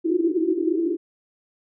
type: band-pass noise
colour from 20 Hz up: pink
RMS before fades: -22 dBFS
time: 0.04-0.97 s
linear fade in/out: 20 ms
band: 320 to 370 Hz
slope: 96 dB/octave
effects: none